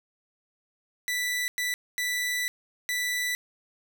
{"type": "tone bursts at uneven times", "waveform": "sawtooth", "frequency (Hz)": 1975.5, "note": "B6", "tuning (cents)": 0, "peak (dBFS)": -23, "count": 4, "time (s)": [[1.08, 1.48], [1.58, 1.74], [1.98, 2.48], [2.89, 3.35]], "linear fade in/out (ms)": 0, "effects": []}